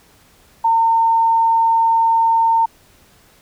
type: tone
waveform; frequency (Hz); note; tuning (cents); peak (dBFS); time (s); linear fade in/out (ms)
sine; 910; A#5; -42; -11; 0.64-2.66; 10
effects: pink hiss -51 dBFS RMS until 3.41 s